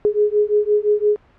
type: beating tone pair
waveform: sine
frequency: 415.3 / 421.1 Hz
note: G#4 / G#4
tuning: 0 / +24 cents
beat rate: 5.8 Hz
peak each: -17 dBFS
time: 0.05-1.16 s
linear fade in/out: 0 ms
effects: pink hiss -53 dBFS RMS until 1.38 s + low-pass 2000 Hz 12 dB/octave